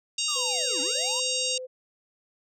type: harmonic tone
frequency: 932.3 Hz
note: A#5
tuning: in tune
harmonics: 3 / 4 / 5 / 6 / 7 / 8 / 9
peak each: -31 / -32 / -33 / -34 / -34 / -35 / -36 dBFS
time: 0.18-1.58 s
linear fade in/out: 5 ms
type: linear two-way sweep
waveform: square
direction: down then up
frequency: 1250 to 261.6 to 1037 Hz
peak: -36 dBFS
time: 0.28-1.2 s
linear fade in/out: 5 ms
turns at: 0.81 s
type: tone with pitch glide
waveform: sine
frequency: 503 to 511.2 Hz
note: B4 to C5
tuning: +32 to -40 cents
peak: -34 dBFS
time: 0.35-1.67 s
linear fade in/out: 20 ms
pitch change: +28 cents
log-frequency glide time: 0.8-1.21 s
effects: none